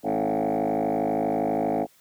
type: tone with frequency modulation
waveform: sine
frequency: 493.9 Hz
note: B4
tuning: in tune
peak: -20 dBFS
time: 0.03-1.87 s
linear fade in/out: 50 ms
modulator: 52.5 Hz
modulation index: 5.4
effects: tanh soft clip ceiling -20 dBFS + white hiss -59 dBFS RMS until 2 s